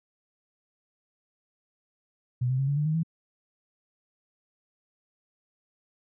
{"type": "tone with pitch steps", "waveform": "sine", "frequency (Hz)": [124, 129.79, 135.85, 142.19, 148.83, 155.78, 163.05], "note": ["B2", "C3", "C#3", "C#3", "D3", "D#3", "E3"], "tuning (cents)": [7, -14, -35, 44, 23, 2, -19], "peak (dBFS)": -23, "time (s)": [2.41, 3.033], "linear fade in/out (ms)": 10, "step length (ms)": 89, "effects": []}